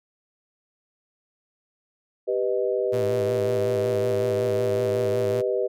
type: chord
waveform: sine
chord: G augmented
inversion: none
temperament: equal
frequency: 392 / 493.9 / 622.3 Hz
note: G4 / B4 / D#5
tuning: 0 / 0 / 0 cents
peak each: -25 / -25 / -28 dBFS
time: 2.27-5.68 s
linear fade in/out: 20 ms
type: tone with vibrato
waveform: sawtooth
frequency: 111 Hz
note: A2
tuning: 16 cents sharp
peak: -25 dBFS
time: 2.92-5.42 s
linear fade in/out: 20 ms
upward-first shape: sine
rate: 5.4 Hz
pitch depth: 98 cents each way
effects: none